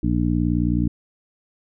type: harmonic tone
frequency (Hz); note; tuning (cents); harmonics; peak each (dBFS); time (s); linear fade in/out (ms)
59.4; A#1; +33; 1 / 2 / 3 / 4 / 5; -24 / -24 / -24 / -24 / -24; 0.03-0.88; 5
effects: none